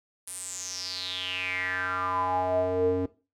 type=tone with band-pass filter sweep; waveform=square; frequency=92 Hz; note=F#2; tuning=9 cents flat; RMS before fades=-29 dBFS; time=0.27-3.06 s; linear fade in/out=5 ms; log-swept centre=10000 to 360 Hz; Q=7.3; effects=noise-tail reverb RT60 0.3 s tail -17 dB re dry